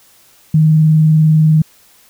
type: tone with vibrato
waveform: sine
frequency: 156.2 Hz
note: D#3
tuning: 7 cents sharp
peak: -6 dBFS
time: 0.54-1.62 s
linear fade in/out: 5 ms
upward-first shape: triangle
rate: 20 Hz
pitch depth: 49 cents each way
effects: white hiss -48 dBFS RMS until 2.09 s